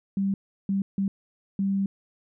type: tone bursts at uneven times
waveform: sine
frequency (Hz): 196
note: G3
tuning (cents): 0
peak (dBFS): -22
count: 4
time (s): 0.17-0.34 / 0.69-0.82 / 0.98-1.08 / 1.59-1.86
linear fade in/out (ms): 2
effects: none